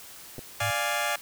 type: clicks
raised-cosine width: 2 ms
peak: -26 dBFS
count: 2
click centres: 0.383 / 0.391 s
type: chord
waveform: 15% pulse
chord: D diminished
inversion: none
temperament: equal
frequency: 587.3 / 698.5 / 830.6 Hz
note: D5 / F5 / Ab5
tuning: 0 / 0 / 0 cents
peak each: -24 dBFS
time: 0.6-1.16 s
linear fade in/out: 5 ms
type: tone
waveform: sine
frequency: 107.2 Hz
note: A2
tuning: 45 cents flat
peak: -31 dBFS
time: 0.61-0.71 s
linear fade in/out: 10 ms
effects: white hiss -46 dBFS RMS until 1.21 s